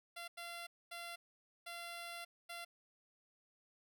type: tone bursts at uneven times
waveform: 10% pulse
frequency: 687 Hz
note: F5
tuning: 29 cents flat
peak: -37 dBFS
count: 5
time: 0.16-0.28 / 0.37-0.67 / 0.91-1.16 / 1.66-2.25 / 2.49-2.65 s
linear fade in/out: 10 ms
effects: none